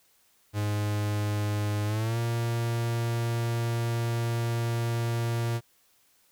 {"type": "tone with pitch glide", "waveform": "45% pulse", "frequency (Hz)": [104.2, 116.96], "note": ["G#2", "A#2"], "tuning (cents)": [6, 6], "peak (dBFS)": -26, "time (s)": [0.53, 5.61], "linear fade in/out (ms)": 50, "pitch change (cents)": 200, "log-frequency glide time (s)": [1.85, 2.18], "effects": ["white hiss -65 dBFS RMS until 6.31 s"]}